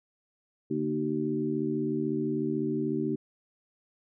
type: tone cluster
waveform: sine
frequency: 145.9 / 232 / 305.9 / 382 Hz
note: D3 / A#3 / D#4 / G4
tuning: -11 / -8 / -29 / -45 cents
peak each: -36 / -32 / -31 / -32 dBFS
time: 0.7-3.16 s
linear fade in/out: 10 ms
effects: none